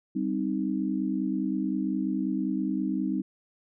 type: chord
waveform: sine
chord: C minor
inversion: second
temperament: equal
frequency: 196 / 261.6 / 311.1 Hz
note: G3 / C4 / Eb4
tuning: 0 / 0 / 0 cents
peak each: -30 dBFS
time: 0.15-3.22 s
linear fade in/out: 10 ms
effects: none